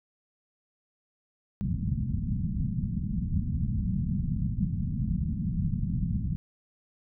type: low-pass noise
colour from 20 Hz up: white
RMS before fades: -29 dBFS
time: 1.61-6.36 s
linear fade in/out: 0 ms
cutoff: 210 Hz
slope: 48 dB/octave
effects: none